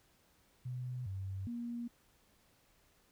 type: tone with pitch steps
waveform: sine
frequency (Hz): 125.5 / 96.1 / 237.1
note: B2 / G2 / A#3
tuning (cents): +28 / -34 / +30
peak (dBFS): -38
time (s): 0.65-1.88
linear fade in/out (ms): 10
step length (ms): 410
effects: pink hiss -70 dBFS RMS until 3.11 s